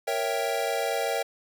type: chord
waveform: square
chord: A# diminished seventh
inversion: none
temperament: equal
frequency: 466.2 / 554.4 / 659.3 / 784 Hz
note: A#4 / C#5 / E5 / G5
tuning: 0 / 0 / 0 / 0 cents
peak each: -32 dBFS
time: 0.07-1.23 s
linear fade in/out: 10 ms
effects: none